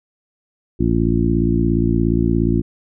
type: harmonic tone with a mistuned harmonic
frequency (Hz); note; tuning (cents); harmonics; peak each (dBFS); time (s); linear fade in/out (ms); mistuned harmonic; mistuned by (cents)
57.1; A#1; -35; 1 / 2 / 3 / 4 / 5 / 6; -21 / -21 / -21 / -21 / -21 / -21; 0.79-2.62; 20; 1; +21
effects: none